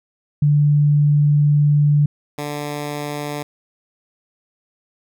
sine / 10% pulse tone pair in turn, 146.83 / 146.83 Hz, D3 / D3, 0 / 0 cents, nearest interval unison, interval 0 cents, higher neither, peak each -11 / -16 dBFS, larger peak first, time 0.42-2.06 / 2.38-3.43 s, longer first, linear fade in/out 5 ms, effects none

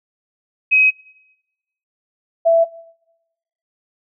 sine tone pair in turn, 2535 / 664.3 Hz, D#7 / E5, +32 / +13 cents, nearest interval octave + major seventh, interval 2319 cents, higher first, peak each -9 dBFS, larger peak neither, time 0.71-0.91 / 2.45-2.65 s, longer neither, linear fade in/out 20 ms, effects noise-tail reverb RT60 1.0 s tail -23 dB re dry

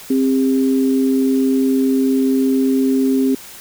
sine tone pair together, 264.1 / 403.1 Hz, C4 / G4, +16 / +48 cents, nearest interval perfect fifth, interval 732 cents, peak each -13 / -20 dBFS, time 0.1-3.35 s, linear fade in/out 5 ms, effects white hiss -37 dBFS RMS until 3.6 s

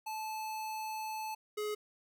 square tone pair in turn, 870 / 421.6 Hz, A5 / G#4, -20 / +26 cents, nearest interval octave + minor second, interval 1254 cents, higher first, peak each -38 / -35 dBFS, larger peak second, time 0.06-1.35 / 1.57-1.75 s, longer first, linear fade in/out 10 ms, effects none

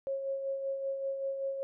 sine tone with tremolo, 544 Hz, C#5, 33 cents flat, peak -30 dBFS, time 0.07-1.63 s, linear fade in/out 0 ms, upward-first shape sine, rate 5.2 Hz, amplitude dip 45%, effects none

